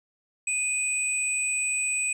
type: tone pair together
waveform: sine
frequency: 2489 / 7966 Hz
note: D#7 / B8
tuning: 0 / +14 cents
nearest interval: octave + minor sixth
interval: 2014 cents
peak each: -26 / -27 dBFS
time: 0.47-2.13 s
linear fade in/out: 5 ms
effects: tanh soft clip ceiling -16 dBFS